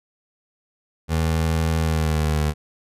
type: tone with pitch glide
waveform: 25% pulse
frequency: 80.7 to 75.73 Hz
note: E2 to D#2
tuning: -36 to -46 cents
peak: -15 dBFS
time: 1.08-2.54 s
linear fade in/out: 50 ms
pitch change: -110 cents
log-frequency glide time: 1.79-2.39 s
effects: resampled to 32000 Hz